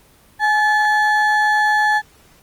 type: ring-modulated tone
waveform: triangle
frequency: 1289 Hz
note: E6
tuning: 39 cents flat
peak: -8 dBFS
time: 0.39-2.02 s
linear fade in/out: 50 ms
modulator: 446 Hz
effects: pink hiss -51 dBFS RMS until 2.42 s + Opus 24 kbps